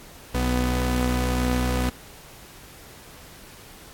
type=tone pair together; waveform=sawtooth; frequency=61.74 / 249.1 Hz; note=B1 / B3; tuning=0 / +15 cents; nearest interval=2 octaves; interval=2415 cents; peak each=-19 / -21 dBFS; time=0.34-1.9 s; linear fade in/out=10 ms; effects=pink hiss -46 dBFS RMS until 3.93 s + AAC 64 kbps